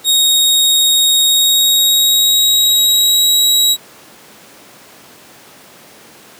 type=tone with pitch glide; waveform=sawtooth; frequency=3753 to 3854 Hz; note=A#7 to B7; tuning=+11 to -43 cents; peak=-6 dBFS; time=0.04-3.77 s; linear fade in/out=50 ms; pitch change=+46 cents; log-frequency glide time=1.24-3.43 s; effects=pink hiss -40 dBFS RMS until 6.39 s + high-pass 200 Hz 12 dB/octave